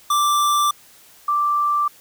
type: tone pair in turn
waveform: square / sine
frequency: 1174.7 / 1174.7 Hz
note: D6 / D6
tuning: 0 / 0 cents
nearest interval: unison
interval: 0 cents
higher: neither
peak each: -16 / -16 dBFS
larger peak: neither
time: 0.1-0.71 / 1.28-1.88 s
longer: first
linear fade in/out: 5 ms
effects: white hiss -49 dBFS RMS until 2 s